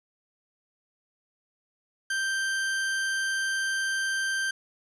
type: tone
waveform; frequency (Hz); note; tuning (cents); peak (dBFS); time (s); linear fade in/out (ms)
40% pulse; 1568; G6; 0; -25; 2.1-4.51; 5
effects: resampled to 24000 Hz + 9-bit